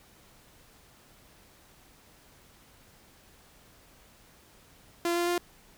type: tone with pitch steps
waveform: sawtooth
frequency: 343.2 / 346.8 / 350.4 Hz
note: F4 / F4 / F4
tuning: -30 / -12 / +6 cents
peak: -22 dBFS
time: 5.05-5.38 s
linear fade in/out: 2 ms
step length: 110 ms
effects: pink hiss -58 dBFS RMS until 5.77 s